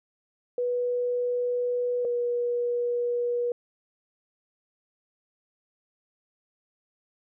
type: tone pair in turn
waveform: sine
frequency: 490 / 482.1 Hz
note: B4 / B4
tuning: -14 / -42 cents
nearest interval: unison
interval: 28 cents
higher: first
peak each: -24 dBFS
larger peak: neither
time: 0.58-2.05 / 2.05-3.52 s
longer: neither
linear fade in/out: 2 ms
effects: none